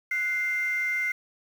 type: tone pair together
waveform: sine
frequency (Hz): 1480 / 2093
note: F#6 / C7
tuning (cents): 0 / 0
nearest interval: tritone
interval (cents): 600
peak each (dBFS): -32 / -24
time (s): 0.11-1.12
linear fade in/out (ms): 5
effects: tanh soft clip ceiling -20 dBFS + 8-bit